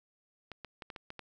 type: clicks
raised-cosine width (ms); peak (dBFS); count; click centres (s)
0.3; -27; 7; 0.517 / 0.647 / 0.822 / 0.902 / 0.962 / 1.104 / 1.193
effects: none